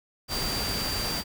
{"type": "tone in noise", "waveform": "sine", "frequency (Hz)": 4699, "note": "D8", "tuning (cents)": 0, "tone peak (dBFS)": -31, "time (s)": [0.28, 1.24], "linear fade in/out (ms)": 50, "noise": "pink", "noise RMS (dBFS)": -31, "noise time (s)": [0.28, 1.24], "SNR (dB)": -3, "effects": []}